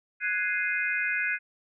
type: chord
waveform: sine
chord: Ab dominant seventh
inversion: third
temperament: equal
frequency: 1480 / 1661.2 / 2093 / 2489 Hz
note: Gb6 / Ab6 / C7 / Eb7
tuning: 0 / 0 / 0 / 0 cents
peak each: -31 dBFS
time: 0.2-1.39 s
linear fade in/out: 50 ms
effects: none